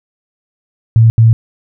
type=tone bursts at uneven times; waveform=sine; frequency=113.3 Hz; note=A#2; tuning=49 cents flat; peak=-3 dBFS; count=2; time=0.96-1.1 / 1.18-1.33 s; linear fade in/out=0 ms; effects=none